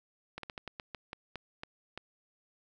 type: slowing click train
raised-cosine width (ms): 0.3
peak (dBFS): -24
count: 11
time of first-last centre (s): 0.38-1.976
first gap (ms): 53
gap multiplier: 1.23
effects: none